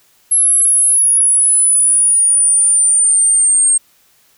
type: exponential sweep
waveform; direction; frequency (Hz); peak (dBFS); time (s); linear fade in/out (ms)
sine; down; 11070 to 8490; -8; 0.31-3.78; 10
effects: white hiss -53 dBFS RMS until 4.37 s